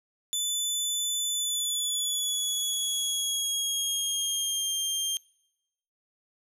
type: tone with pitch glide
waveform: 20% pulse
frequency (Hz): 3499 to 3190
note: A7 to G7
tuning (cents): -10 to +30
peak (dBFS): -21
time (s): 0.33-5.17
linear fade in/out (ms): 0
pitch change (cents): -160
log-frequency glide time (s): 1.33-4.75
effects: noise-tail reverb RT60 0.9 s tail -25 dB re dry